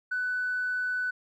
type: tone with tanh clipping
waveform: triangle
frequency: 1495 Hz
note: F#6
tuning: 17 cents sharp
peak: -27 dBFS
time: 0.11-1.11 s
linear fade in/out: 10 ms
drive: 4 dB
effects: none